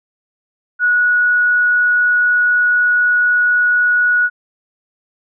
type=tone; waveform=sine; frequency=1462 Hz; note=F#6; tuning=21 cents flat; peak=-10 dBFS; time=0.79-4.3 s; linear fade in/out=50 ms; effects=none